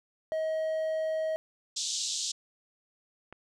triangle tone, 634 Hz, D#5, 32 cents sharp, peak -26 dBFS, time 0.32-1.36 s, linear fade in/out 0 ms
white band-pass noise, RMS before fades -33 dBFS, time 1.76-2.32 s, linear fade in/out 10 ms, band 3300 to 7600 Hz, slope 48 dB/octave
click, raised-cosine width 0.5 ms, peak -30 dBFS, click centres 3.326 s
effects none

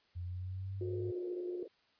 sine exponential sweep, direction up, 87.31 to 103.83 Hz, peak -38 dBFS, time 0.15-1.12 s, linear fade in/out 20 ms
sine tone with pitch glide, 361.9 to 357.1 Hz, F#4 to F4, -38 to +39 cents, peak -37 dBFS, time 0.81-1.63 s, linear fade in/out 2 ms, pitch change -23 cents, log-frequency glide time 0.92-1.3 s
white band-pass noise, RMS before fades -49 dBFS, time 0.82-1.68 s, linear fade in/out 2 ms, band 350 to 490 Hz, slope 48 dB/octave
effects white hiss -71 dBFS RMS until 1.99 s + resampled to 11025 Hz

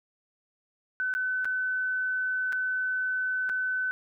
sine tone with dropouts, 1512 Hz, F#6, 37 cents sharp, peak -26 dBFS, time 1-3.91 s, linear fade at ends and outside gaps 0 ms, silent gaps 1.139-1.15 / 1.446-1.454 / 2.524-2.529 / 3.492-3.497 s, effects none

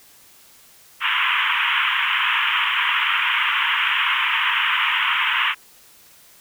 white band-pass noise, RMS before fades -20 dBFS, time 1-5.55 s, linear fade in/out 50 ms, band 930 to 3200 Hz, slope 96 dB/octave, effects white hiss -50 dBFS RMS until 6.4 s

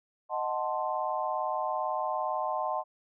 sine chord, D# diminished seventh, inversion none, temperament equal, 622.3 / 740 / 880 / 1046.5 Hz, D#5 / F#5 / A5 / C6, 0 / 0 / 0 / 0 cents, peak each -34 dBFS, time 0.29-2.84 s, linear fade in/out 50 ms, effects none

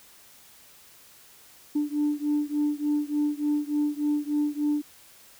sine beating tone pair, 294.1 / 297.5 Hz, D4 / D4, +3 / +22 cents, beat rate 3.4 Hz, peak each -25 / -26 dBFS, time 1.75-4.82 s, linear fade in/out 10 ms, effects tanh soft clip ceiling -18 dBFS + white hiss -53 dBFS RMS until 5.39 s

